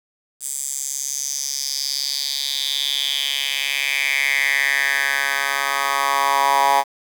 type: tone with high-pass filter sweep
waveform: 10% pulse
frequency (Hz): 138.9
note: C#3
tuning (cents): +4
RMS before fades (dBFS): -21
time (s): 0.4-6.84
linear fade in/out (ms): 50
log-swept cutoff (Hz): 8300 to 880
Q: 4.6
effects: 7-bit